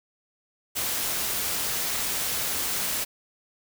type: noise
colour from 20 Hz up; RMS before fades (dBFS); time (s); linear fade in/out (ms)
white; -28; 0.75-3.05; 20
effects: none